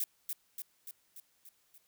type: noise with echo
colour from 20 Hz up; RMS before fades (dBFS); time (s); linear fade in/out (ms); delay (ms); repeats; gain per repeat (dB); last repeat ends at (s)
violet; -33; 0-0.04; 2; 290; 6; -4; 1.78
effects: white hiss -72 dBFS RMS until 1.87 s